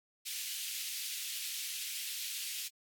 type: high-pass noise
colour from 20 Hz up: pink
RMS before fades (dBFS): -40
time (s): 0.25-2.69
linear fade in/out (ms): 20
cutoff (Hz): 2600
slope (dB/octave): 24
effects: AAC 64 kbps